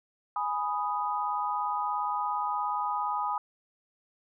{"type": "chord", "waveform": "sine", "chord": "G# minor", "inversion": "none", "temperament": "equal", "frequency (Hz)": [830.6, 987.8, 1244.5], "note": ["G#5", "B5", "D#6"], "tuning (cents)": [0, 0, 0], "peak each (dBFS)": -32, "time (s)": [0.36, 3.38], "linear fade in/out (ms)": 2, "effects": []}